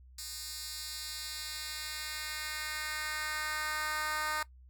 10% pulse tone with high-pass filter sweep, 306.6 Hz, D#4, 25 cents flat, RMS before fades -38 dBFS, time 0.18-4.43 s, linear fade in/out 5 ms, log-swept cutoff 5500 to 1100 Hz, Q 1.2, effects noise-tail reverb RT60 0.1 s tail -18 dB re dry + added 63 Hz sine -53 dBFS peak until 4.69 s

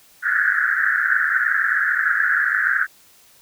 white band-pass noise, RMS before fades -19 dBFS, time 0.22-2.87 s, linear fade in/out 50 ms, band 1400 to 1800 Hz, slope 96 dB/octave, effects white hiss -52 dBFS RMS until 3.41 s

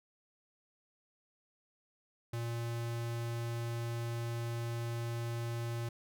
square tone, 117.2 Hz, A#2, 10 cents sharp, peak -36 dBFS, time 2.33-5.89 s, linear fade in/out 5 ms, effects none

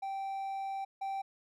triangle tone pair in turn, 780 / 780 Hz, G5 / G5, -9 / -9 cents, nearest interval unison, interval 0 cents, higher neither, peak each -33 / -32 dBFS, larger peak second, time 0.02-0.85 / 1.01-1.22 s, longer first, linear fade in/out 10 ms, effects none

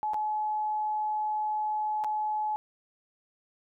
sine tone with dropouts, 853 Hz, G#5, 46 cents sharp, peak -27 dBFS, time 0.03-2.56 s, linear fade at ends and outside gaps 0 ms, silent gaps 0.135-0.143 / 2.039-2.045 s, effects none

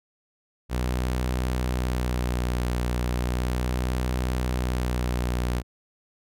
sawtooth tone with vibrato, 61.74 Hz, B1, in tune, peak -20 dBFS, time 0.69-5.63 s, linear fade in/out 50 ms, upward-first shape sine, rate 0.36 Hz, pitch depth 24 cents each way, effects none

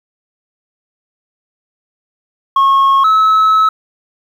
sine tone pair in turn, 1090 / 1294.4 Hz, C#6 / E6, -29 / -32 cents, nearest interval minor third, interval 297 cents, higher second, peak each -4 dBFS, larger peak neither, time 2.56-3.04 / 3.04-3.69 s, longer second, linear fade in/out 5 ms, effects tanh soft clip ceiling -6 dBFS + 7-bit

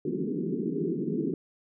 white band-pass noise, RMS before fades -30 dBFS, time 0.05-1.34 s, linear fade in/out 2 ms, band 150 to 420 Hz, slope 96 dB/octave, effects none

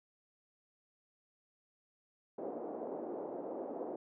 pink band-pass noise, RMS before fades -42 dBFS, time 2.38-3.96 s, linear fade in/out 5 ms, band 300 to 690 Hz, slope 24 dB/octave, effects none

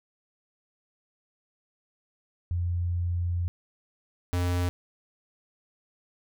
sine / square tone pair in turn, 87.31 / 88.68 Hz, F2 / F2, 0 / +27 cents, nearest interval unison, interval 27 cents, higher second, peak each -25 dBFS, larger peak neither, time 2.51-3.48 / 4.33-4.69 s, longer first, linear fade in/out 0 ms, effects none

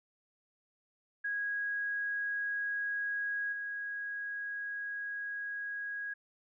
sine tone with level steps, 1650 Hz, G#6, 12 cents flat, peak -32 / -36 dBFS, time 1.24-6.14 s, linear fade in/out 10 ms, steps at 3.52 s, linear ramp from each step 10 ms, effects none

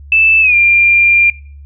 sine tone with pitch glide, 2637 to 2390 Hz, E7 to D7, 0 to +30 cents, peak -6 dBFS, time 0.12-1.3 s, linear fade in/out 2 ms, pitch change -170 cents, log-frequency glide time 0.41-0.55 s, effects noise-tail reverb RT60 0.5 s tail -22 dB re dry + added 71 Hz sine -31 dBFS peak until 1.65 s

